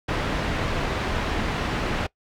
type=low-pass noise; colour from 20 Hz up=pink; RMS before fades=-26 dBFS; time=0.08-2.07 s; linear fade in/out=10 ms; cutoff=2900 Hz; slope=12 dB/octave; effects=noise-tail reverb RT60 0.1 s tail -21 dB re dry